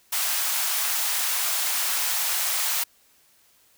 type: high-pass noise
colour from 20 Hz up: white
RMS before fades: -25 dBFS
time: 0.12-2.84 s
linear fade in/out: 10 ms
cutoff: 690 Hz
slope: 24 dB/octave
effects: white hiss -60 dBFS RMS until 3.77 s